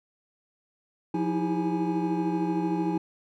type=tone cluster; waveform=triangle; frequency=176.3 / 317.5 / 330.7 / 398.4 / 835 Hz; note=F3 / D#4 / E4 / G4 / G#5; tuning=+17 / +35 / +6 / +28 / +9 cents; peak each=-28 / -26 / -31 / -34 / -32 dBFS; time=1.14-2.98 s; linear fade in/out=5 ms; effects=none